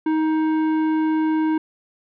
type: tone with tanh clipping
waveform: sine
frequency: 314.2 Hz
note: D#4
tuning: 17 cents sharp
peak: -19 dBFS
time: 0.06-1.58 s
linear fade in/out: 5 ms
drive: 12 dB
effects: none